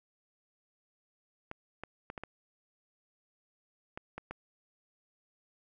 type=clicks; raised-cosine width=0.5 ms; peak=-25 dBFS; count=8; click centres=1.514 / 1.836 / 2.101 / 2.178 / 2.236 / 3.975 / 4.18 / 4.31 s; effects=none